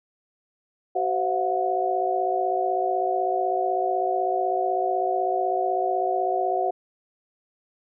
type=tone cluster; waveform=sine; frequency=378 / 516 / 672 / 728 Hz; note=F#4 / C5 / E5 / F#5; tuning=+37 / -24 / +33 / -28 cents; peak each=-27 / -31 / -28 / -24 dBFS; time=0.95-6.71 s; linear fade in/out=10 ms; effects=none